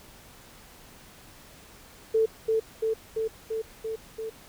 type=tone with echo; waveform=sine; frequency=443.9 Hz; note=A4; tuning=15 cents sharp; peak=-19 dBFS; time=2.14-2.26 s; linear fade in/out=10 ms; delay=340 ms; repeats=6; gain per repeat=-2 dB; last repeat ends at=4.3 s; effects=pink hiss -51 dBFS RMS until 4.48 s